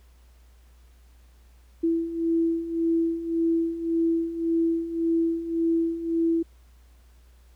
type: beating tone pair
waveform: sine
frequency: 330 / 331.8 Hz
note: E4 / E4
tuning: +2 / +11 cents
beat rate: 1.8 Hz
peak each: -28 / -23 dBFS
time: 1.83-6.43 s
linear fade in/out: 10 ms
effects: added 60 Hz sine -51 dBFS peak until 7.55 s + pink hiss -64 dBFS RMS until 7.55 s